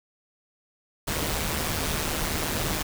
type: noise with amplitude modulation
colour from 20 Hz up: pink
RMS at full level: -25 dBFS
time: 1.07-2.83 s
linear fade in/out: 10 ms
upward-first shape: sine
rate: 155 Hz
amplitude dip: 65%
effects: none